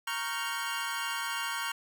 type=chord; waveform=25% pulse; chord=G half-diminished seventh; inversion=first; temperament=equal with one note detuned; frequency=932.3 / 1108.7 / 1396.9 / 1549.1 Hz; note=Bb5 / Db6 / F6 / G6; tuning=0 / 0 / 0 / -21 cents; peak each=-34 dBFS; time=0.07-1.72 s; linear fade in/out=5 ms; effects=none